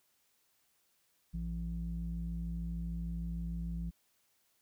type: tone with low-pass filter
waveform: square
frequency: 56.7 Hz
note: A#1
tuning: 47 cents flat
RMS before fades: -38 dBFS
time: 1.33-3.91 s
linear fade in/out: 20 ms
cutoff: 150 Hz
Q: 6.8
effects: white hiss -74 dBFS RMS until 4.61 s